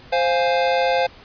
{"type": "chord", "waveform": "square", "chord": "F minor", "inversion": "second", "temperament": "equal", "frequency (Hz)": [523.3, 698.5, 830.6], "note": ["C5", "F5", "Ab5"], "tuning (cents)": [0, 0, 0], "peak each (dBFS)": [-20, -22, -24], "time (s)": [0.12, 1.07], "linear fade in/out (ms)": 10, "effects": ["pink hiss -45 dBFS RMS until 1.24 s", "resampled to 11025 Hz"]}